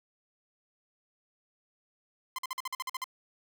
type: tone bursts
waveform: sawtooth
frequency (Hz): 1037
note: C6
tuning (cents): -16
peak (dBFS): -29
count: 10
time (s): 2.36-3.042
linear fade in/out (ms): 2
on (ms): 25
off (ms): 48
effects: none